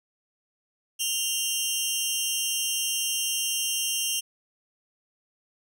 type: tone pair together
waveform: 15% pulse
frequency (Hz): 2794 / 3132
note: F7 / G7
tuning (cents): 0 / -2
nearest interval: major second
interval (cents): 198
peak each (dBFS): -21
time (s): 0.99-4.21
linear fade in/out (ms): 20
effects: none